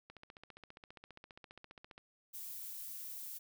click train, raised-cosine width 0.3 ms, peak -36 dBFS, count 29, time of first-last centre 0.1-1.979 s, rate 14.9 Hz
violet noise, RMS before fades -46 dBFS, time 2.33-3.39 s, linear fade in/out 20 ms
effects none

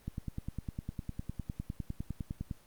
click train, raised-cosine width 5 ms, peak -24 dBFS, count 25, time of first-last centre 0.08-2.512 s, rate 9.87 Hz, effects pink hiss -62 dBFS RMS until 2.66 s + Opus 24 kbps

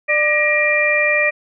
harmonic tone with a mistuned harmonic, 596 Hz, D5, 25 cents sharp, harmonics 1 / 2 / 3 / 4, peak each -19 / -28 / -17 / -17 dBFS, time 0.08-1.31 s, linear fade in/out 20 ms, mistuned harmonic 3, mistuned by +100 cents, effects none

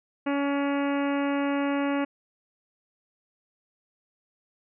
harmonic tone, 281.9 Hz, C#4, 29 cents sharp, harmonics 1 / 2 / 3 / 4 / 5 / 6 / 7 / 8 / 9 / 10, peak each -25 / -31 / -35 / -37 / -39 / -41 / -42 / -43 / -44 / -45 dBFS, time 0.26-2.05 s, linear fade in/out 10 ms, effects none

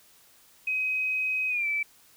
sine tone with pitch glide, 2526 to 2316 Hz, D#7 to D7, +26 to -25 cents, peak -25 dBFS, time 0.67-1.83 s, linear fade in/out 5 ms, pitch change -151 cents, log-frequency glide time 1.49-1.67 s, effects white hiss -58 dBFS RMS until 2.16 s

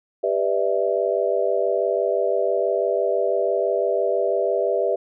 sine chord, E minor seventh, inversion first, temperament just, 395.6 / 494.4 / 593.3 / 659.3 Hz, G4 / B4 / D5 / E5, +16 / +2 / +18 / 0 cents, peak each -24 dBFS, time 0.23-4.96 s, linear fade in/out 10 ms, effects none

